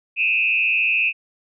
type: tone with frequency modulation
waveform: sine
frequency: 2564 Hz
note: E7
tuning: 49 cents flat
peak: -16 dBFS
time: 0.16-1.13 s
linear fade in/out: 50 ms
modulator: 114 Hz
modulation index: 1.2
effects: none